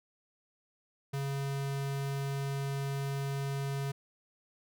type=tone; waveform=square; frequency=138.5 Hz; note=C#3; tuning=1 cent flat; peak=-33 dBFS; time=1.13-3.92 s; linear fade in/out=10 ms; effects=none